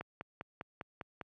click train, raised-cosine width 0.5 ms, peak -26 dBFS, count 7, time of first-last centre 0.01-1.212 s, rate 4.99 Hz, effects high-pass 80 Hz 12 dB/octave

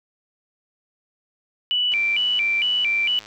sine tone with vibrato, 2637 Hz, E7, in tune, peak -18 dBFS, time 1.71-3.19 s, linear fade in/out 0 ms, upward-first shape square, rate 2.2 Hz, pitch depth 200 cents each way
click train, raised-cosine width 0.2 ms, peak -24 dBFS, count 143, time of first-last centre 1.92-3.26 s, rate 106 Hz
effects none

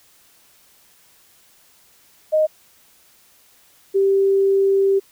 sine tone pair in turn, 621 / 391.2 Hz, D#5 / G4, -3 / -4 cents, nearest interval minor sixth, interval 801 cents, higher first, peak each -13 dBFS, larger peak neither, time 2.32-2.47 / 3.94-5 s, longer second, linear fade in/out 20 ms, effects white hiss -54 dBFS RMS until 5.11 s

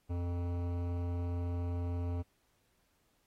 sine tone with hard clipping, 87.31 Hz, F2, in tune, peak -35 dBFS, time 0.09-2.23 s, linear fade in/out 20 ms, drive 16 dB, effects pink hiss -75 dBFS RMS until 3.26 s + AAC 48 kbps

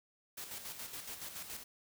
white noise with tremolo, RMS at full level -44 dBFS, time 0.37-1.64 s, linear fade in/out 10 ms, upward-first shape square, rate 7.1 Hz, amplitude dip 50%, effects none

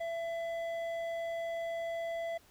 sine tone with hard clipping, 669 Hz, E5, 25 cents sharp, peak -36 dBFS, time 0-2.38 s, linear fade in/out 10 ms, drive 8 dB, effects pink hiss -63 dBFS RMS until 2.5 s

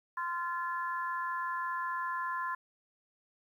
harmonic tone, 345.4 Hz, F4, 19 cents flat, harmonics 3 / 4 / 5, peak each -34 / -41 / -39 dBFS, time 0.17-2.55 s, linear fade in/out 5 ms, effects 11-bit

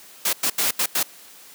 white noise bursts at uneven times, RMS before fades -21 dBFS, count 5, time 0.25-0.33 / 0.43-0.5 / 0.58-0.71 / 0.79-0.86 / 0.95-1.03 s, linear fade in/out 5 ms, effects white hiss -46 dBFS RMS until 1.54 s + high-pass 200 Hz 12 dB/octave

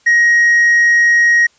sine tone with hard clipping, 1885 Hz, A#6, 19 cents sharp, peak -8 dBFS, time 0.06-1.47 s, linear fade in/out 10 ms, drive 2 dB, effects white hiss -53 dBFS RMS until 1.58 s + resampled to 16000 Hz

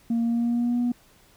sine tone with pitch glide, 232.1 to 242.5 Hz, A#3 to B3, -7 to -31 cents, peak -19 dBFS, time 0.1-0.92 s, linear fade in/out 5 ms, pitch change +76 cents, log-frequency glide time 0.22-0.8 s, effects tanh soft clip ceiling -19 dBFS + pink hiss -57 dBFS RMS until 1.36 s

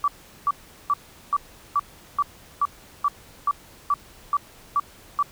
sine tone bursts, 1154 Hz, D6, 31 cents flat, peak -17 dBFS, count 13, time 0.04-5.227 s, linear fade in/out 2 ms, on 39 ms, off 390 ms, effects pink hiss -49 dBFS RMS until 5.31 s

